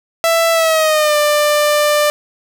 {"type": "tone with pitch glide", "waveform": "sawtooth", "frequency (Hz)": [663, 594.1], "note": ["E5", "D5"], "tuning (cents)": [10, 20], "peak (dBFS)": -7, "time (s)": [0.24, 2.1], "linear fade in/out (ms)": 0, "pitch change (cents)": -190, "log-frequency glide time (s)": [0.52, 1.17], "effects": []}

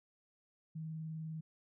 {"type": "tone with vibrato", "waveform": "sine", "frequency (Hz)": 158.7, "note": "D#3", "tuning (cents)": 35, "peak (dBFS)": -40, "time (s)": [0.75, 1.41], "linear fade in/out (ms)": 10, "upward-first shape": "square", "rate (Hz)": 20, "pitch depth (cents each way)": 25, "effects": []}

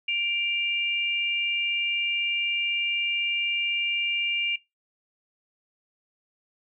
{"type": "tone pair together", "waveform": "sine", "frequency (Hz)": [2358, 2808], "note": ["D7", "F7"], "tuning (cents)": [6, 9], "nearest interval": "minor third", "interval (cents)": 303, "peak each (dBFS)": [-27, -26], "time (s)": [0.08, 4.56], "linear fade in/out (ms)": 5, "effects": ["noise-tail reverb RT60 0.2 s tail -21 dB re dry"]}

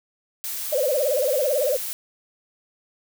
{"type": "noise", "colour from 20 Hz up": "blue", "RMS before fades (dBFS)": -30, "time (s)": [0.44, 1.93], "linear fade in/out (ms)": 0}
{"type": "tone with vibrato", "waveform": "sine", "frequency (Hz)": 554.4, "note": "C#5", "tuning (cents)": 0, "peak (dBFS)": -19, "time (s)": [0.72, 1.77], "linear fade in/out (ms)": 10, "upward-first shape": "sine", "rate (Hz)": 18, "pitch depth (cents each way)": 180}
{"effects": []}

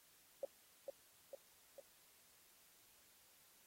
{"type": "tone with echo", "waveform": "sine", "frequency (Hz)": 549, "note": "C#5", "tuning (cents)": -17, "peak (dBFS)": -38, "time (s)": [0.43, 0.45], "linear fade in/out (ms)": 2, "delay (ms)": 450, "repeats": 3, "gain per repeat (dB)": -4, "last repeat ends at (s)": 1.8, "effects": ["white hiss -69 dBFS RMS until 3.66 s", "AAC 48 kbps"]}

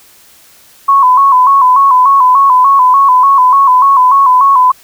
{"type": "tone with vibrato", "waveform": "sine", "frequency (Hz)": 1054, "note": "C6", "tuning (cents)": 12, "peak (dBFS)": -3, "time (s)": [0.88, 4.72], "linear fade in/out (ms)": 10, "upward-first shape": "square", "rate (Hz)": 3.4, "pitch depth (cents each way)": 80, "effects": ["white hiss -42 dBFS RMS until 4.83 s"]}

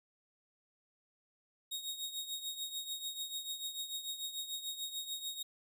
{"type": "tone with tremolo", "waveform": "sawtooth", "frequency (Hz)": 3754, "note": "A#7", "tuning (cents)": 11, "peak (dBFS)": -33, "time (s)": [1.71, 5.43], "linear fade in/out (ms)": 10, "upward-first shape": "triangle", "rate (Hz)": 6.8, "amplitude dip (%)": 75, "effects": []}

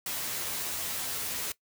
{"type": "noise with comb filter", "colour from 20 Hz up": "white", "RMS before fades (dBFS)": -34, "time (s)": [0.06, 1.52], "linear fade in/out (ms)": 2, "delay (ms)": 12, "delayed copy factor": 0.65, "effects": ["noise-tail reverb RT60 0.1 s tail -19 dB re dry"]}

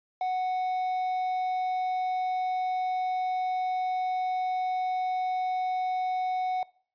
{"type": "tone with quantisation", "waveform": "triangle", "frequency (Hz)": 740, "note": "F#5", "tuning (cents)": 0, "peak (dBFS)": -24, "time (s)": [0.21, 6.63], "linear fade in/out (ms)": 2, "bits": 8, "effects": ["noise-tail reverb RT60 0.5 s tail -22 dB re dry", "resampled to 11025 Hz"]}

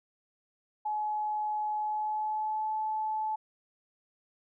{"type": "tone with pitch glide", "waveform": "sine", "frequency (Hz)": [849, 865.8], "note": ["G#5", "A5"], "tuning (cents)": [38, -28], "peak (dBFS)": -29, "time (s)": [0.85, 3.36], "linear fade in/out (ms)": 10, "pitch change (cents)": 34, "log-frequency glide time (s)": [1.77, 2.72], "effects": []}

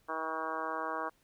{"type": "harmonic tone", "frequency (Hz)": 159.8, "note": "D#3", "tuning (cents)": 47, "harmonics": [2, 3, 4, 5, 6, 7, 8, 9, 10], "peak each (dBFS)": [-45, -43, -42, -43, -41, -38, -45, -44, -46], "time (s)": [0.08, 1.1], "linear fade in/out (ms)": 20, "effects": ["pink hiss -70 dBFS RMS until 1.23 s"]}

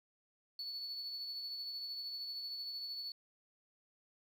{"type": "tone with tremolo", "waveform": "sine", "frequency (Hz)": 4435, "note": "C#8", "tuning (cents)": 0, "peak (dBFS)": -37, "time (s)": [0.59, 3.12], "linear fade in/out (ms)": 2, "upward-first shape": "triangle", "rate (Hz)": 13, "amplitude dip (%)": 45, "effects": ["tanh soft clip ceiling -38 dBFS", "11-bit"]}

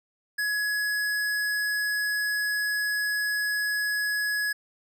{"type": "tone with hard clipping", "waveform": "sine", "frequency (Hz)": 1683, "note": "G#6", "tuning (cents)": 23, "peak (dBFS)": -26, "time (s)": [0.38, 4.53], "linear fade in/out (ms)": 10, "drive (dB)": 18, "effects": []}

